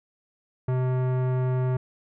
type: tone with tanh clipping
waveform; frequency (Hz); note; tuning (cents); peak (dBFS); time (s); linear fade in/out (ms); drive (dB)
sine; 127.8; C3; -40; -24; 0.68-1.77; 5; 18
effects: none